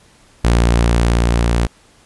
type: tone with level ramp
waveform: sawtooth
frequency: 58.27 Hz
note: A#1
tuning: in tune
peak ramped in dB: -6 to -9 dBFS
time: 0.44-1.67 s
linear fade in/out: 10 ms
effects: pink hiss -50 dBFS RMS until 2.05 s + resampled to 24000 Hz